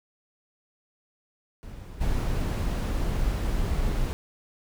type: noise with level steps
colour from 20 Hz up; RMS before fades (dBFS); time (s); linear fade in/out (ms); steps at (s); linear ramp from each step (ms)
brown; -40 / -26; 1.63-4.13; 0; 2; 20
effects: none